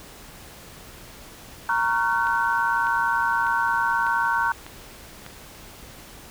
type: chord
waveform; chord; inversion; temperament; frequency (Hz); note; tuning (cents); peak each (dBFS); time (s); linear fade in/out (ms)
sine; Gb major seventh; first; equal with one note detuned; 932.3 / 1108.7 / 1396.9 / 1516.3; Bb5 / Db6 / F6 / Gb6; 0 / 0 / 0 / +42; -23 / -28 / -29 / -24; 1.69-4.52; 2
type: click train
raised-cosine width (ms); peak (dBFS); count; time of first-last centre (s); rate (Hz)
0.3; -22; 6; 2.27-5.264; 1.67
effects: pink hiss -44 dBFS RMS until 6.3 s